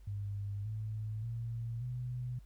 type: tone with pitch steps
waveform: sine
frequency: 100.9 / 108.14 / 115.9 / 124.22 Hz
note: G#2 / A2 / A#2 / B2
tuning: -49 / -30 / -10 / +10 cents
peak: -36 dBFS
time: 0.07-2.39 s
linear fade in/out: 5 ms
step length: 580 ms
effects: added 50 Hz sine -52 dBFS peak until 2.45 s + pink hiss -72 dBFS RMS until 2.45 s